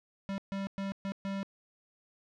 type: tone bursts at uneven times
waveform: square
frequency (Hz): 196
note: G3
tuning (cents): 0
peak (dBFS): -34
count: 5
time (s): 0.29-0.38 / 0.52-0.67 / 0.78-0.92 / 1.05-1.12 / 1.25-1.43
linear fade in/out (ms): 0
effects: low-pass 4000 Hz 12 dB/octave + 12-bit